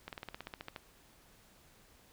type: slowing click train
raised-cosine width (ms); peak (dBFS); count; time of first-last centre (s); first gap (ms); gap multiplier
0.3; -26; 12; 0.08-0.762; 48; 1.05
effects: pink hiss -63 dBFS RMS until 2.12 s